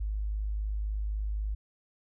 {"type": "tone", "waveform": "sine", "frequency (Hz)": 51.91, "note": "G#1", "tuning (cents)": 0, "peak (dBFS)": -29, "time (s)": [0, 1.55], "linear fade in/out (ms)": 10, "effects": []}